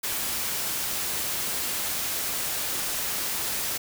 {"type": "noise", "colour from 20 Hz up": "white", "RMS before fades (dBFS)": -29, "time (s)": [0.03, 3.78], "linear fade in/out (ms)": 10, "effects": []}